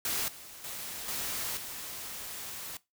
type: noise with level steps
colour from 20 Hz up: white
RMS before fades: -32 / -48 / -40 / -35 / -41 dBFS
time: 0.05-2.77 s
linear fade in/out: 2 ms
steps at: 0.28 / 0.64 / 1.08 / 1.57 s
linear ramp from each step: 2 ms
effects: noise-tail reverb RT60 0.2 s tail -19 dB re dry